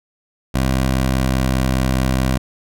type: tone with pitch glide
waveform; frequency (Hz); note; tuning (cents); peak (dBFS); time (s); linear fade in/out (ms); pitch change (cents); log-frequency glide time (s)
15% pulse; 65.41 to 64.81; C2 to C2; 0 to -16; -9; 0.54-2.38; 10; -16; 0.73-1.53
effects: none